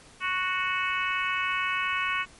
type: harmonic tone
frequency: 369.7 Hz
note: F#4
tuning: 1 cent flat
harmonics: 3 / 4 / 5 / 6 / 7 / 8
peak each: -30 / -32 / -35 / -32 / -32 / -37 dBFS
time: 0.2-2.26 s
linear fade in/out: 50 ms
effects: pink hiss -52 dBFS RMS until 2.39 s + MP3 48 kbps